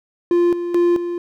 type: tone with tremolo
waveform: triangle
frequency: 347.9 Hz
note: F4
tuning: 7 cents flat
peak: -10 dBFS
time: 0.31-1.18 s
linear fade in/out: 2 ms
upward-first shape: square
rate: 2.3 Hz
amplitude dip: 65%
effects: none